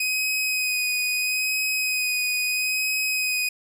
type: tone with vibrato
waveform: sawtooth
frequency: 2508 Hz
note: D#7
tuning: 13 cents sharp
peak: -19 dBFS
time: 0-3.49 s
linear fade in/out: 5 ms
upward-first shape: sine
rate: 0.76 Hz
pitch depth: 18 cents each way
effects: none